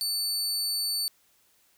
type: tone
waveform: sawtooth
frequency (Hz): 4500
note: C#8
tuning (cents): +25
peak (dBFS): -24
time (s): 0.01-1.08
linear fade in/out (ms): 0
effects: white hiss -65 dBFS RMS until 1.77 s